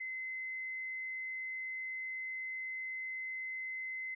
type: tone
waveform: sine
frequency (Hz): 2052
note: C7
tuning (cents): -34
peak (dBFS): -38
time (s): 0-4.15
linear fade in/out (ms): 10
effects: none